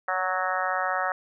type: harmonic tone with a mistuned harmonic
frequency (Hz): 185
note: F#3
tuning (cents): 0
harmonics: 3 / 4 / 5 / 6 / 7 / 8 / 9 / 10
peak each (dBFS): -33 / -30 / -35 / -33 / -30 / -34 / -34 / -34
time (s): 0.08-1.12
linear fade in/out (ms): 2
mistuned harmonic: 3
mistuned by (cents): +18
effects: none